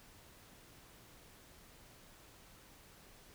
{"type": "silence", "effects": ["pink hiss -60 dBFS RMS until 3.34 s"]}